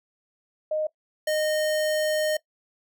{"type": "tone pair in turn", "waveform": ["sine", "square"], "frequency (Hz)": [618, 615.3], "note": ["D#5", "D#5"], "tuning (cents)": [-12, -19], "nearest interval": "unison", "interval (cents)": 7, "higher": "first", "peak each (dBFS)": -23, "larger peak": "neither", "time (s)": [[0.71, 0.87], [1.27, 2.37]], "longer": "second", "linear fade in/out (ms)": 5, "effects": ["noise-tail reverb RT60 0.1 s tail -20 dB re dry"]}